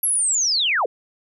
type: linear sweep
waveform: sine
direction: down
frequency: 11480 to 392 Hz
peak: -17 dBFS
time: 0.03-0.86 s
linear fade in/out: 5 ms
effects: none